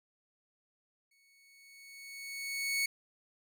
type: tone with exponential growth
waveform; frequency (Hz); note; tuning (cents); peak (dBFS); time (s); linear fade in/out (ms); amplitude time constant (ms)
sawtooth; 2217; C#7; 0; -25; 1.11-2.86; 5; 380
effects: none